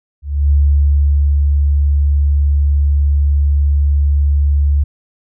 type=tone with ADSR envelope; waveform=sine; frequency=71.7 Hz; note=D2; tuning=41 cents flat; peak=-7 dBFS; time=0.22-4.84 s; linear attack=290 ms; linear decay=850 ms; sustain=-2 dB; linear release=10 ms; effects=none